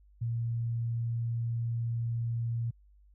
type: tone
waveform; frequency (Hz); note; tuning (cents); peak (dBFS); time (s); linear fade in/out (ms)
sine; 116.54; A#2; 0; -29; 0.21-2.71; 10
effects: added 50 Hz sine -57 dBFS peak until 3.14 s